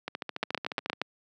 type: two click trains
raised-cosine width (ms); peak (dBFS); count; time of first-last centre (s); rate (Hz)
0.3; -11 / -17; 6 / 13; 0.43-1.016 / 0.08-0.931; 8.53 / 14.1
effects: high-pass 200 Hz 12 dB/octave